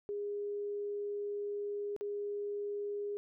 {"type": "tone with dropouts", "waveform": "sine", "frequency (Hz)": 409.5, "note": "G#4", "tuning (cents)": -24, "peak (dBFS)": -35, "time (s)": [0.09, 3.17], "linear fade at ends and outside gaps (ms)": 0, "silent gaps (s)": [1.964, 2.01], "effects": []}